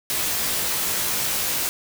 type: noise with comb filter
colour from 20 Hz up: white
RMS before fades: -24 dBFS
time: 0.1-1.69 s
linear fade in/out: 0 ms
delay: 18 ms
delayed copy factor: -0.6
effects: none